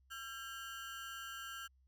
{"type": "ring-modulated tone", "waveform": "30% pulse", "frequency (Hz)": 1480, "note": "F#6", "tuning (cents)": 0, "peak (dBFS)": -39, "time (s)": [0.1, 1.68], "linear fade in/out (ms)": 20, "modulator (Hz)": 121, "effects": ["added 65 Hz sine -67 dBFS peak until 1.87 s"]}